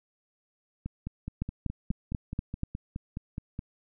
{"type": "two click trains", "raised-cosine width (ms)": 5, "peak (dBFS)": [-22, -17], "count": [14, 6], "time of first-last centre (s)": [[0.86, 3.591], [1.42, 2.634]], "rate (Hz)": [4.76, 4.12], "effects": []}